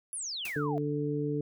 sine exponential sweep, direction down, 11080 to 640 Hz, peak -34 dBFS, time 0.13-0.78 s, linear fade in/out 0 ms
white noise with exponential decay, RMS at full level -39 dBFS, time 0.45-0.68 s, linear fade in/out 2 ms, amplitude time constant 48 ms
harmonic tone, 146.8 Hz, D3, in tune, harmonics 1 / 2 / 3, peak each -33 / -33 / -33 dBFS, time 0.56-1.41 s, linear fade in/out 2 ms
effects none

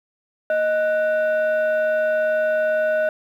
sine tone pair together, 622.3 / 1480 Hz, D#5 / F#6, 0 / 0 cents, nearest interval octave + minor third, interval 1500 cents, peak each -16 / -23 dBFS, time 0.5-3.09 s, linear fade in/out 2 ms, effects tanh soft clip ceiling -14 dBFS + 9-bit

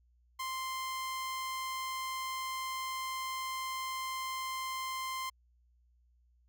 sawtooth tone, 1046 Hz, C6, 1 cent flat, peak -32 dBFS, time 0.39-5.3 s, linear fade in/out 10 ms, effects added 60 Hz sine -65 dBFS peak until 6.48 s

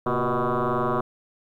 sine tone with frequency modulation, 380 Hz, F#4, 46 cents sharp, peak -20 dBFS, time 0.06-1.01 s, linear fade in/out 5 ms, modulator 123 Hz, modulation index 7.3, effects tanh soft clip ceiling -16 dBFS + 10-bit

